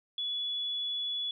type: tone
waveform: sine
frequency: 3412 Hz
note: G#7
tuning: 46 cents sharp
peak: -31 dBFS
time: 0.18-1.31 s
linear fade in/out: 2 ms
effects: none